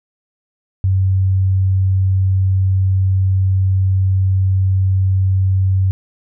sine tone, 95 Hz, F#2, 46 cents sharp, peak -11 dBFS, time 0.84-5.91 s, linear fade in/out 0 ms, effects none

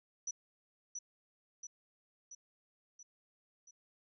sine tone with echo, 5920 Hz, F#8, in tune, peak -36 dBFS, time 0.27-0.31 s, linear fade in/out 5 ms, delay 680 ms, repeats 5, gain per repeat -4 dB, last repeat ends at 3.71 s, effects none

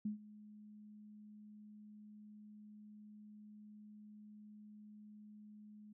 sine tone with ADSR envelope, 210.7 Hz, G#3, 25 cents sharp, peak -35 dBFS, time 0.05-5.93 s, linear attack 6 ms, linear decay 120 ms, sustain -19 dB, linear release 8 ms, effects none

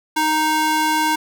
square tone with high-pass filter, 311.1 Hz, D#4, in tune, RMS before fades -18 dBFS, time 0.16-1.16 s, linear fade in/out 10 ms, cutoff 660 Hz, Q 2, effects none

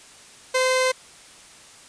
sawtooth tone pair together, 514.8 / 2079 Hz, C5 / C7, -28 / -12 cents, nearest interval 2 octaves, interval 2416 cents, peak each -15 / -23 dBFS, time 0.54-0.92 s, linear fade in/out 10 ms, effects white hiss -47 dBFS RMS until 1.88 s + resampled to 22050 Hz

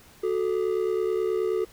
triangle ring-modulated tone, 404.2 Hz, G#4, 47 cents flat, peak -18 dBFS, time 0.23-1.65 s, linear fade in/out 10 ms, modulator 34.7 Hz, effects pink hiss -53 dBFS RMS until 1.72 s

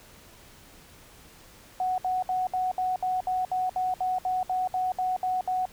sine tone bursts, 740 Hz, F#5, in tune, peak -24 dBFS, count 16, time 1.8-5.655 s, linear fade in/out 2 ms, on 180 ms, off 65 ms, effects pink hiss -52 dBFS RMS until 5.72 s

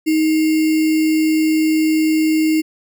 sine tone with sample-and-hold, 314.3 Hz, D#4, 18 cents sharp, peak -12 dBFS, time 0.06-2.62 s, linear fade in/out 20 ms, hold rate 2450 Hz, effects none

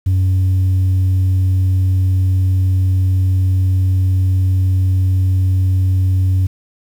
sine tone, 93.5 Hz, F#2, 19 cents sharp, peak -8 dBFS, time 0.06-6.47 s, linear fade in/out 10 ms, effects tanh soft clip ceiling -10 dBFS + 7-bit

